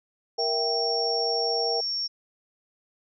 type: chord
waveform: sine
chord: E diminished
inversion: second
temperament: equal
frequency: 466.2 / 659.3 / 784 Hz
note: Bb4 / E5 / G5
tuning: 0 / 0 / 0 cents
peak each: -28 / -32 / -31 dBFS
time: 0.38-1.81 s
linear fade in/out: 10 ms
type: tone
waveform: sine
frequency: 5490 Hz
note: F8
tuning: 31 cents flat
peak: -26 dBFS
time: 0.38-2.08 s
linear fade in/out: 20 ms
effects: none